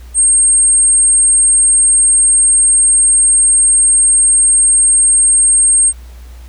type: tone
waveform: sine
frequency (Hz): 8540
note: C9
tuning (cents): +34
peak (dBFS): -6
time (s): 0.14-5.93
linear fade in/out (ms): 50
effects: added 60 Hz sine -30 dBFS peak until 6.48 s + pink hiss -45 dBFS RMS until 6.48 s